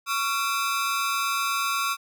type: ring-modulated tone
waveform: sawtooth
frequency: 1244.5 Hz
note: D#6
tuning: in tune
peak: -17 dBFS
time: 0.06-1.97 s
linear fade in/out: 50 ms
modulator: 126 Hz
effects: none